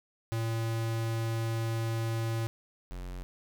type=tone pair in turn; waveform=square; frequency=113.7 / 45.12 Hz; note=A#2 / F#1; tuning=-43 / -43 cents; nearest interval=octave + major third; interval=1600 cents; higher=first; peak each=-30 / -38 dBFS; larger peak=first; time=0.32-2.47 / 2.91-3.23 s; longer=first; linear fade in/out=0 ms; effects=none